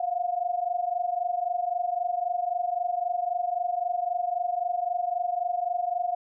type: tone pair together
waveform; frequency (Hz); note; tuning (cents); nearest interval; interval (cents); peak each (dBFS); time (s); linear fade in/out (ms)
sine; 698.5 / 722.3; F5 / F#5; 0 / -42; minor second; 58; -28; 0-6.15; 5
effects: none